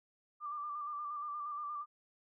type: tone with vibrato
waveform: sine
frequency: 1182 Hz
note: D6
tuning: 11 cents sharp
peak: -38 dBFS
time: 0.4-1.86 s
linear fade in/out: 50 ms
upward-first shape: square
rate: 8.5 Hz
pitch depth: 30 cents each way
effects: none